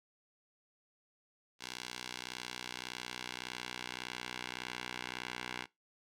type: tone with band-pass filter sweep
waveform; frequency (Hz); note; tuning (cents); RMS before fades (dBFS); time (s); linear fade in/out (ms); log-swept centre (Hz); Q
10% pulse; 61.74; B1; 0; -44; 1.59-5.67; 50; 4300 to 2500; 0.97
effects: noise-tail reverb RT60 0.2 s tail -21 dB re dry